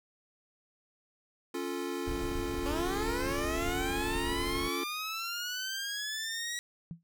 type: chord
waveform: square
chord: Db augmented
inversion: none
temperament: equal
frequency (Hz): 277.2 / 349.2 / 440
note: Db4 / F4 / A4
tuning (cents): 0 / 0 / 0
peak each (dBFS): -39 / -37 / -41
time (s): 1.54-4.84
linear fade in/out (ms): 5
type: noise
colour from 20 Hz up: brown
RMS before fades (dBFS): -38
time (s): 2.06-4.69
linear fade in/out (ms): 10
type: linear sweep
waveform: 15% pulse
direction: up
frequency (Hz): 276.9 to 1924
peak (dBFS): -28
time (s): 2.66-6.59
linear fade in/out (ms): 0
type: tone with exponential decay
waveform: sine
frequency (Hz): 167.4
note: E3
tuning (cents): +27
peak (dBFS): -34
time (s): 6.91-7.03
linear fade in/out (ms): 0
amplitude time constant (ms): 24
effects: none